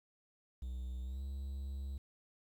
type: tone with pitch glide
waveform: triangle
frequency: 62.5 to 68.16 Hz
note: B1 to C#2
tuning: +21 to -29 cents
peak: -37 dBFS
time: 0.62-1.98 s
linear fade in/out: 5 ms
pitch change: +150 cents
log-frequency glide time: 1.02-1.22 s
effects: 11-bit